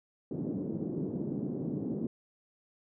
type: band-pass noise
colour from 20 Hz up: white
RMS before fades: -35 dBFS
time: 0.31-2.07 s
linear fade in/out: 2 ms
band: 140 to 340 Hz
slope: 24 dB/octave
effects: none